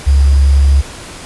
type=tone with sample-and-hold; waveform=sine; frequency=69.3 Hz; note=C#2; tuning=in tune; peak=-5 dBFS; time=0.06-0.82 s; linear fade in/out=20 ms; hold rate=4900 Hz; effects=pink hiss -30 dBFS RMS until 1.25 s + resampled to 24000 Hz